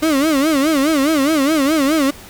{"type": "tone with vibrato", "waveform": "35% pulse", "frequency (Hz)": 294.1, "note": "D4", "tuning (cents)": 3, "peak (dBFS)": -11, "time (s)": [0.02, 2.11], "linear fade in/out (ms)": 10, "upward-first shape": "sine", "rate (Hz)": 4.8, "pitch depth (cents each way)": 170, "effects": ["pink hiss -38 dBFS RMS until 2.29 s"]}